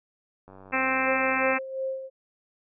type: click train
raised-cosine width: 1 ms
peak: -34 dBFS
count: 102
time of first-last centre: 0.48-1.536 s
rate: 95.6 Hz
type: harmonic tone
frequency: 262.4 Hz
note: C4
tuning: 5 cents sharp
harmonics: 1 / 2 / 3 / 4 / 5 / 6 / 7 / 8 / 9 / 10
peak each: -32 / -32 / -32 / -32 / -32 / -32 / -32 / -32 / -32 / -32 dBFS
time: 0.72-1.59 s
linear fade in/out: 20 ms
type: tone with tremolo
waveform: sine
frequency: 530 Hz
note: C5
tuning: 22 cents sharp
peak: -26 dBFS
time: 1.05-2.1 s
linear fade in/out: 50 ms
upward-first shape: sine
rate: 2.8 Hz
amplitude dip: 65%
effects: none